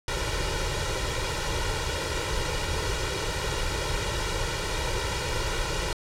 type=noise with comb filter; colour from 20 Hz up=pink; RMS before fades=-28 dBFS; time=0.08-5.93 s; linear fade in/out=2 ms; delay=2.1 ms; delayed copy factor=+0.85; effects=low-pass 7000 Hz 12 dB/octave